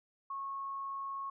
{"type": "tone", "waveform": "sine", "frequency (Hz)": 1096, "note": "C#6", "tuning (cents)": -20, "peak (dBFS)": -37, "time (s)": [0.3, 1.3], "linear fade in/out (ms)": 5, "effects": []}